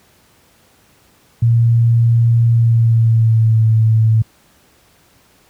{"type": "tone with pitch glide", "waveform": "sine", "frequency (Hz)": [116.54, 111.08], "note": ["A#2", "A2"], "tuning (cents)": [0, 17], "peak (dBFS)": -8, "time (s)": [1.42, 4.22], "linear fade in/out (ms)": 5, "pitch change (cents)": -83, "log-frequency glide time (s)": [2.49, 3.64], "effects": ["pink hiss -52 dBFS RMS until 5.49 s", "high-pass 60 Hz 12 dB/octave"]}